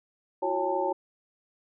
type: tone cluster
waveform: sine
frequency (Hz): 337.5 / 369.4 / 553 / 809 / 893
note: E4 / F#4 / C#5 / G#5 / A5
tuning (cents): +41 / -3 / -4 / -46 / +25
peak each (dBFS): -36 / -31 / -30 / -33 / -30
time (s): 0.42-0.93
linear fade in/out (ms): 10
effects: none